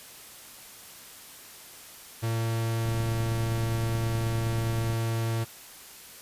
45% pulse tone, 113.9 Hz, A#2, 40 cents flat, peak -26 dBFS, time 2.22-5.45 s, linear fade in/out 20 ms
click train, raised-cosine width 5 ms, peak -25 dBFS, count 73, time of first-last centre 2.86-4.929 s, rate 34.8 Hz
effects white hiss -47 dBFS RMS until 6.21 s + resampled to 32000 Hz

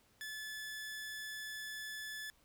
sawtooth tone, 1729 Hz, A6, 31 cents flat, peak -39 dBFS, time 0.21-2.3 s, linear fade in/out 0 ms, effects pink hiss -70 dBFS RMS until 2.44 s

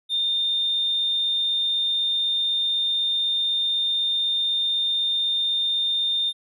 triangle tone, 3624 Hz, A#7, 50 cents flat, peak -17 dBFS, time 0.09-6.33 s, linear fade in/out 50 ms, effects tanh soft clip ceiling -18 dBFS + resampled to 32000 Hz

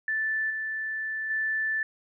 sine tone with level steps, 1758 Hz, A6, 2 cents flat, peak -25 / -29 / -25 dBFS, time 0.08-1.83 s, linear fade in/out 2 ms, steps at 0.5 / 1.3 s, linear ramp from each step 5 ms, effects none

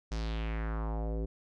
square tone with low-pass filter sweep, 55 Hz, A1, in tune, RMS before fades -34 dBFS, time 0.11-1.26 s, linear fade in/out 10 ms, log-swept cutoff 6000 to 400 Hz, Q 2.5, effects none

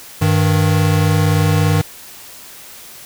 square tone pair together, 98.1 / 155.72 Hz, G2 / D#3, +2 / +2 cents, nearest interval minor sixth, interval 800 cents, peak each -15 dBFS, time 0.21-1.82 s, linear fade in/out 10 ms, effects white hiss -37 dBFS RMS until 3.05 s

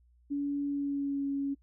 sine tone with pitch glide, 284.5 to 278.3 Hz, C#4 to C#4, +45 to +7 cents, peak -29 dBFS, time 0.3-1.55 s, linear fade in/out 20 ms, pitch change -38 cents, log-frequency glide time 0.66-1.26 s, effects noise-tail reverb RT60 0.1 s tail -25 dB re dry + added 60 Hz sine -61 dBFS peak until 1.62 s

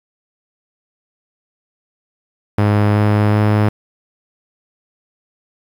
sawtooth tone with pitch steps, 103.8 / 104.64 / 105.49 Hz, G#2 / G#2 / G#2, 0 / +14 / +28 cents, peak -7 dBFS, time 2.58-3.69 s, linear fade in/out 5 ms, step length 370 ms, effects low-pass 2000 Hz 12 dB/octave + 7-bit

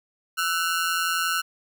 sawtooth ring-modulated tone, 1409 Hz, F6, 15 cents sharp, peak -16 dBFS, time 0.37-1.42 s, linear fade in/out 20 ms, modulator 85.4 Hz, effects none

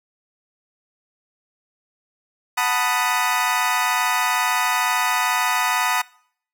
25% pulse chord, B dominant seventh, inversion second, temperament equal with one note detuned, 740 / 885.6 / 987.8 / 1244.5 Hz, F#5 / A5 / B5 / D#6, 0 / +11 / 0 / 0 cents, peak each -22 / -22 / -19 / -20 dBFS, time 2.57-6.02 s, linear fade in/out 10 ms, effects noise-tail reverb RT60 0.6 s tail -23 dB re dry

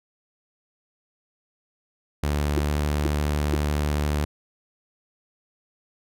sawtooth tone with pitch glide, 73.42 to 74.02 Hz, D2 to D2, 0 to +14 cents, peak -18 dBFS, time 2.23-4.25 s, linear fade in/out 5 ms, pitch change +14 cents, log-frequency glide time 2.61-2.67 s
sine tone bursts, 340.9 Hz, F4, 42 cents flat, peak -20 dBFS, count 3, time 2.57-3.55 s, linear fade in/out 5 ms, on 20 ms, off 460 ms
effects none

